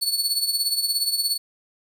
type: tone with tremolo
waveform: sawtooth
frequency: 4435 Hz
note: C#8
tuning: in tune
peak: -15 dBFS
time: 0.01-1.38 s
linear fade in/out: 20 ms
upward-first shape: triangle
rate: 17 Hz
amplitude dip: 75%
effects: 9-bit